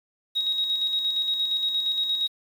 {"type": "tone with tremolo", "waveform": "sine", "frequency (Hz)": 3789, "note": "A#7", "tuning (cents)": 27, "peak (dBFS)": -21, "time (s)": [0.35, 2.28], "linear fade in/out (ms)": 20, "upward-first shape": "square", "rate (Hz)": 8.6, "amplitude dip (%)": 40, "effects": ["8-bit"]}